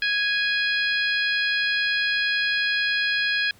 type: harmonic tone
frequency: 829 Hz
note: G#5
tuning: 3 cents flat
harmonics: 2 / 3 / 4 / 5 / 6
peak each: -23 / -27 / -29 / -31 / -33 dBFS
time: 0.02-3.51 s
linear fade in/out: 2 ms
effects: pink hiss -55 dBFS RMS until 3.59 s